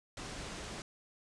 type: low-pass noise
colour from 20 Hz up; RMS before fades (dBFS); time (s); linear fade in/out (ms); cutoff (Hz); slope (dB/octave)
pink; -44; 0.17-0.82; 2; 8600; 24
effects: resampled to 24000 Hz